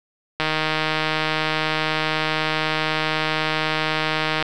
click train, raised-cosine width 0.3 ms, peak -5 dBFS, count 629, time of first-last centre 0.4-4.426 s, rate 156 Hz, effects none

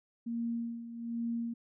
sine tone with tremolo, 233.1 Hz, A#3, in tune, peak -31 dBFS, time 0.26-1.54 s, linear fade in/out 10 ms, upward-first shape sine, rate 1.2 Hz, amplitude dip 70%, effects none

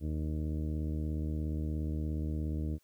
harmonic tone, 77 Hz, D#2, 17 cents flat, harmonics 1 / 2 / 3 / 4 / 5 / 6 / 7 / 8, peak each -33 / -39 / -42 / -41 / -52 / -51 / -57 / -57 dBFS, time 0-2.79 s, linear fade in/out 50 ms, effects white hiss -72 dBFS RMS until 2.83 s

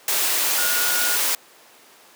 sine tone in noise, 1442 Hz, F#6, 45 cents flat, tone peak -26 dBFS, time 0.58-1.16 s, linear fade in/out 2 ms, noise white, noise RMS -21 dBFS, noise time 0.08-1.35 s, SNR -8 dB, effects pink hiss -49 dBFS RMS until 2.15 s + high-pass 400 Hz 12 dB/octave

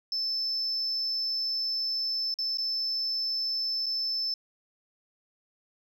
sine tone with dropouts, 5274 Hz, E8, in tune, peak -26 dBFS, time 0.12-4.34 s, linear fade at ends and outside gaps 2 ms, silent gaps 2.341-2.387 / 2.573-2.583 / 3.86-3.864 s, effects tanh soft clip ceiling -24 dBFS

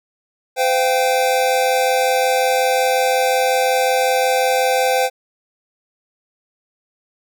square chord, C suspended fourth, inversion none, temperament equal with one note detuned, 512.5 / 698.5 / 784 Hz, C5 / F5 / G5, -36 / 0 / 0 cents, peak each -18 / -23 / -19 dBFS, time 0.56-5.1 s, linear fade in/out 50 ms, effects none

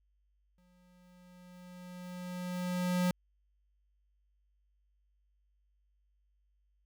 square tone with exponential growth, 179.8 Hz, F#3, 49 cents flat, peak -27 dBFS, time 0.58-3.11 s, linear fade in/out 2 ms, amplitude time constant 550 ms, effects added 50 Hz sine -70 dBFS peak until 6.85 s

